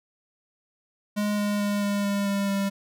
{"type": "tone with pitch steps", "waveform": "square", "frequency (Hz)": [207.7, 206, 204.4, 202.7, 201.1, 199.47, 197.86], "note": ["G#3", "G#3", "G#3", "G#3", "G3", "G3", "G3"], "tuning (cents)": [0, -14, -27, -42, 44, 30, 16], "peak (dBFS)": -24, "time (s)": [1.16, 2.7], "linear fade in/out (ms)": 20, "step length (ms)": 220, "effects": []}